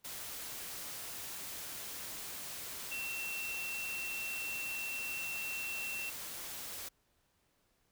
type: tone in noise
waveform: sine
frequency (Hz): 2705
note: E7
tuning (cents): +44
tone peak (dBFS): -38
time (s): 2.91-6.1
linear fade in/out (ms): 10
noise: white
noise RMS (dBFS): -44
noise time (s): 0.04-6.89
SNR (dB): +3
effects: pink hiss -75 dBFS RMS until 7.91 s